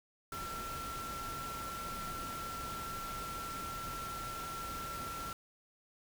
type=tone in noise; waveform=sine; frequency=1353 Hz; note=E6; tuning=45 cents sharp; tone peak=-41 dBFS; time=0.32-5.33 s; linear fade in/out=2 ms; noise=pink; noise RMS=-45 dBFS; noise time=0.32-5.33 s; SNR=+1 dB; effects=none